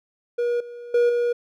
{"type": "tone with level steps", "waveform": "triangle", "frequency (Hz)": 479.2, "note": "A#4", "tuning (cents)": 48, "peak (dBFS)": [-18, -33, -13, -17], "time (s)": [0.38, 1.33], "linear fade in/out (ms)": 10, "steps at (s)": [0.6, 0.94, 1.09], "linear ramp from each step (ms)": 5, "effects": []}